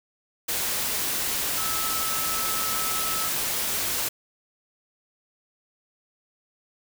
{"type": "tone in noise", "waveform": "sine", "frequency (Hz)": 1302, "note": "E6", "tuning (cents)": -22, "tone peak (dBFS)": -32, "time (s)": [1.57, 3.29], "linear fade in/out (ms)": 10, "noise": "white", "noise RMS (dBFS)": -27, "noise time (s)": [0.48, 4.09], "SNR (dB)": -8, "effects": []}